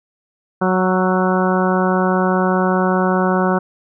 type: harmonic tone with a mistuned harmonic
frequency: 185 Hz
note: F#3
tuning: in tune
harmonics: 1 / 2 / 3 / 4 / 5 / 6 / 7 / 8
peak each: -17 / -20 / -22 / -23 / -24 / -25 / -25 / -26 dBFS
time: 0.61-3.59 s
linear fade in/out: 10 ms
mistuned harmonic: 7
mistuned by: +33 cents
effects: none